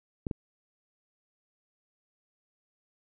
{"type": "clicks", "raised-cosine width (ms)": 3, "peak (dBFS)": -19, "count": 2, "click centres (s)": [0.268, 0.312], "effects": []}